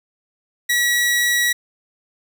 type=tone; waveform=sawtooth; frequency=1928 Hz; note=B6; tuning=42 cents flat; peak=-12 dBFS; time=0.69-1.53 s; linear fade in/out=10 ms; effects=none